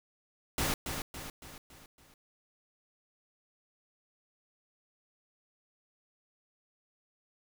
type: noise with echo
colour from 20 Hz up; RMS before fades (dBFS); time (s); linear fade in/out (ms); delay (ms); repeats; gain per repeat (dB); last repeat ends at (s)
pink; -31; 0.58-0.74; 2; 280; 5; -6; 2.14
effects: none